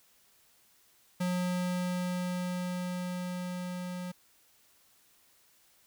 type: tone with level ramp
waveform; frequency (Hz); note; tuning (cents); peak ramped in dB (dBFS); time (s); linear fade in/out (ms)
square; 180; F#3; -47; -29 to -37; 1.2-4.12; 10
effects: white hiss -65 dBFS RMS until 5.86 s